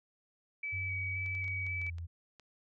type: tone with vibrato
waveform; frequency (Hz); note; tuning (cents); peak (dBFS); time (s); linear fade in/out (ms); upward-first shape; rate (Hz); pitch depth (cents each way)
sine; 2284; D7; -49; -35; 0.63-1.9; 5; square; 1.9; 12
type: tone with pitch glide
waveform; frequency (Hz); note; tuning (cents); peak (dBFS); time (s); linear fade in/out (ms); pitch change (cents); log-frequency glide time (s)
sine; 93 to 84.3; F#2 to E2; +9 to +39; -38; 0.72-2.07; 20; -170; 1.6-1.93
type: clicks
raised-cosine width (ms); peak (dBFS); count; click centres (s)
0.2; -37; 9; 1.262 / 1.351 / 1.443 / 1.48 / 1.666 / 1.816 / 1.866 / 1.984 / 2.397
effects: none